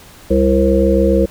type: harmonic tone with a mistuned harmonic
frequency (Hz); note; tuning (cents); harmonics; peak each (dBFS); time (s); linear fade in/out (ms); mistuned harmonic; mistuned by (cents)
67; C2; +42; 1 / 3 / 5 / 7 / 8; -16 / -16 / -16 / -16 / -16; 0.3-1.26; 10; 3; -39
effects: pink hiss -41 dBFS RMS until 1.3 s